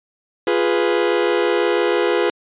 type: chord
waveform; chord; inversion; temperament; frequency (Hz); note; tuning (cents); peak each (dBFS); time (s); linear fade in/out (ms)
40% pulse; F diminished; none; equal; 349.2 / 415.3 / 493.9; F4 / Ab4 / Cb5; 0 / 0 / 0; -19; 0.47-2.3; 2
effects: resampled to 8000 Hz